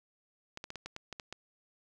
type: clicks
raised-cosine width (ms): 0.2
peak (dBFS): -24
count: 9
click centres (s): 0.574 / 0.641 / 0.704 / 0.757 / 0.86 / 0.964 / 1.127 / 1.198 / 1.326
effects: none